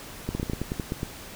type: clicks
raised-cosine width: 3 ms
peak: -15 dBFS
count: 11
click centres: 0.29 / 0.35 / 0.398 / 0.43 / 0.498 / 0.534 / 0.616 / 0.719 / 0.798 / 0.921 / 1.031 s
effects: pink hiss -42 dBFS RMS until 1.35 s